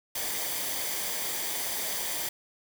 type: noise with comb filter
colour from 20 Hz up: white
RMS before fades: -32 dBFS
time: 0.15-2.29 s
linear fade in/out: 5 ms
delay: 0.74 ms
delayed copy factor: -0.5
effects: none